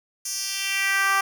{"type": "tone with high-pass filter sweep", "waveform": "10% pulse", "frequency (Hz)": 391.3, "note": "G4", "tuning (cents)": -3, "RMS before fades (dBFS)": -24, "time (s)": [0.25, 1.21], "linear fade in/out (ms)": 5, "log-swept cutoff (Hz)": [6800, 1000], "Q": 2, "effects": []}